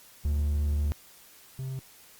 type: tone pair in turn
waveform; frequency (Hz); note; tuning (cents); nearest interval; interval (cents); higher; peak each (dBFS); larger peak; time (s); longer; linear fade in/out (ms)
triangle; 73.5 / 132.03; D2 / C3; +2 / +16; minor seventh; 1014; second; -22 / -30; first; 0.25-0.92 / 1.59-1.79; first; 0
effects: white hiss -54 dBFS RMS until 2.19 s + Opus 48 kbps